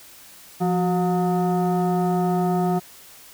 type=tone with frequency modulation; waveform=sine; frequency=174.61 Hz; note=F3; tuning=in tune; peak=-18 dBFS; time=0.6-2.8 s; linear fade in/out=20 ms; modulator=543 Hz; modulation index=1.1; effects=white hiss -46 dBFS RMS until 3.33 s